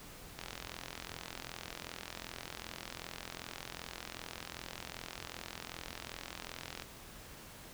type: click train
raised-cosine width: 0.2 ms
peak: -24 dBFS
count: 275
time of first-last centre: 0.39-6.822 s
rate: 42.6 Hz
effects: pink hiss -52 dBFS RMS until 7.73 s